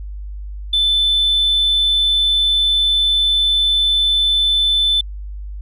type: tone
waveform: sine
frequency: 3520 Hz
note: A7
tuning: in tune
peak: -11 dBFS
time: 0.73-5.01 s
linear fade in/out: 5 ms
effects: tanh soft clip ceiling -9 dBFS + added 50 Hz sine -26 dBFS peak until 5.61 s